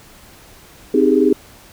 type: chord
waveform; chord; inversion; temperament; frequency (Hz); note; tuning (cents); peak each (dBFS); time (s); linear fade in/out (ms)
sine; Ab major seventh; first; equal with one note detuned; 261.6 / 311.1 / 394.3 / 415.3; C4 / Eb4 / G4 / Ab4; 0 / 0 / +10 / 0; -16; 0.94-1.33; 5
effects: pink hiss -44 dBFS RMS until 1.72 s